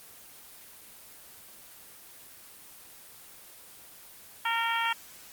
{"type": "harmonic tone", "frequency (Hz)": 460, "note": "A#4", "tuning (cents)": -23, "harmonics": [2, 3, 4, 5, 6, 7], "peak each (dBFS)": [-30, -32, -33, -34, -35, -35], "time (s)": [4.45, 4.93], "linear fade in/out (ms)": 5, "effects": ["white hiss -50 dBFS RMS until 5.32 s", "Opus 24 kbps"]}